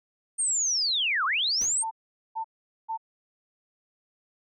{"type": "linear two-way sweep", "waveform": "sine", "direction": "down then up", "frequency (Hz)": [8870, 1051, 8870], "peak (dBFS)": -23, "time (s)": [0.38, 1.84], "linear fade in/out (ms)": 20, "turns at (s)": 1.25}
{"type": "noise with exponential decay", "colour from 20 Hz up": "pink", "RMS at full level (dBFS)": -40, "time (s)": [1.61, 1.87], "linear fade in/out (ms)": 2, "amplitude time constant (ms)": 56}
{"type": "tone bursts", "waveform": "sine", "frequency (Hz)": 894, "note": "A5", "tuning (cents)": 27, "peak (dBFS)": -28, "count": 3, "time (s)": [1.82, 2.976], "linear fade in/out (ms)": 20, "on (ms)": 92, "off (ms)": 440}
{"effects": []}